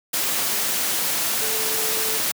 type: tone in noise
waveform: sine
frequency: 440 Hz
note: A4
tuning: in tune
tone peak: -32 dBFS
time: 1.41-2.18 s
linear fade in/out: 10 ms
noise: white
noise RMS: -23 dBFS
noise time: 0.13-2.32 s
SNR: -12 dB
effects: high-pass 150 Hz 12 dB/octave